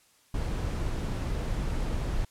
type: noise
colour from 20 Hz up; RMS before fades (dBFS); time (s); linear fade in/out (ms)
brown; -30; 0.34-2.25; 5
effects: white hiss -63 dBFS RMS until 2.3 s + low-pass 11000 Hz 12 dB/octave